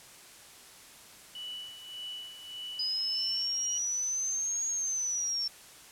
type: tone with tremolo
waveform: sine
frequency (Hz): 2960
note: F#7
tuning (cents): 0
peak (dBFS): -37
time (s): 1.35-3.78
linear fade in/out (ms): 2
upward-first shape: sine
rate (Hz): 1.7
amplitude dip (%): 65
type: exponential two-way sweep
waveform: sine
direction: up then down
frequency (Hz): 4978 to 6630 to 5410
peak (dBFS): -29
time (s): 2.79-5.48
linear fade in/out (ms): 5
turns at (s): 4.66
effects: white hiss -52 dBFS RMS until 5.91 s + low-pass 11000 Hz 12 dB/octave